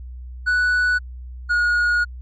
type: tone pair in turn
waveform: triangle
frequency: 1480 / 1443.7 Hz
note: F#6 / F#6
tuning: 0 / -43 cents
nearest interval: unison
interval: 43 cents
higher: first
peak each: -14 dBFS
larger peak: neither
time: 0.46-0.99 / 1.49-2.05 s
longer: second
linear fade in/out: 20 ms
effects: added 62 Hz sine -32 dBFS peak until 2.21 s + resampled to 16000 Hz